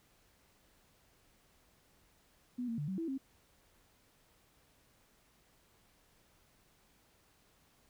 sine tone with pitch steps, 246.6 / 230 / 147 / 189.7 / 329.8 / 267.9 Hz, B3 / A#3 / D3 / F#3 / E4 / C4, -2 / -23 / +2 / +43 / +1 / +41 cents, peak -35 dBFS, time 2.58-3.18 s, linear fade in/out 10 ms, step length 100 ms, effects pink hiss -69 dBFS RMS until 7.89 s

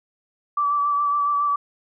sine tone with vibrato, 1158 Hz, D6, 25 cents flat, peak -18 dBFS, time 0.57-1.56 s, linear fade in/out 5 ms, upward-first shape sine, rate 7.2 Hz, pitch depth 22 cents each way, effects none

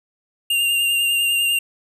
square tone with vibrato, 2794 Hz, F7, in tune, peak -17 dBFS, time 0.5-1.59 s, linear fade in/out 5 ms, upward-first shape triangle, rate 10 Hz, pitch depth 25 cents each way, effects none

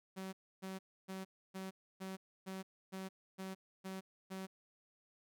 sawtooth tone bursts, 190 Hz, F#3, 46 cents sharp, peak -39 dBFS, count 10, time 0.16-4.47 s, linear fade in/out 20 ms, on 170 ms, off 290 ms, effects none

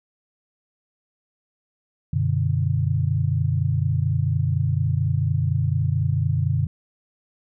sine tone cluster, 94.6 / 124.1 / 148.3 Hz, F#2 / B2 / D3, +39 / +9 / +17 cents, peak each -23 dBFS, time 2.13-6.67 s, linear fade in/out 5 ms, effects none

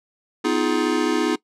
square chord, F half-diminished seventh, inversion second, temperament just, 251.4 / 314.3 / 349.2 / 419.1 Hz, Cb4 / Eb4 / F4 / Ab4, +31 / +18 / 0 / +16 cents, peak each -26 / -23 / -25 / -26 dBFS, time 0.44-1.36 s, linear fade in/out 10 ms, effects noise-tail reverb RT60 0.1 s tail -20 dB re dry + low-pass 7000 Hz 12 dB/octave

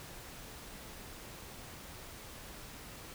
silence, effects pink hiss -49 dBFS RMS until 3.14 s

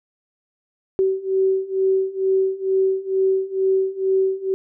sine beating tone pair, 381 / 383.2 Hz, G4 / G4, -49 / -39 cents, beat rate 2.2 Hz, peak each -21 / -19 dBFS, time 0.99-4.54 s, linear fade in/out 0 ms, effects none

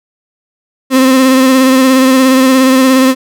35% pulse tone with vibrato, 261.6 Hz, C4, in tune, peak -3 dBFS, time 0.9-3.15 s, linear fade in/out 50 ms, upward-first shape sine, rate 17 Hz, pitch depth 30 cents each way, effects none

